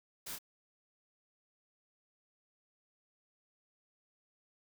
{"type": "noise with echo", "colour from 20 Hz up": "white", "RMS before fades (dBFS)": -44, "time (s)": [0.26, 0.36], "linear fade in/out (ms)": 10, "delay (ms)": 28, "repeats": 1, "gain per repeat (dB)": -3, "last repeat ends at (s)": 0.388, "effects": []}